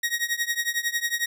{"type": "tone with tremolo", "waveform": "sawtooth", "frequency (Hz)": 1885, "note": "A#6", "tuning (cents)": 19, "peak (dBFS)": -17, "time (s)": [0.03, 1.26], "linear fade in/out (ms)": 5, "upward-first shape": "triangle", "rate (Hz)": 11, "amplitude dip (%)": 95, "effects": []}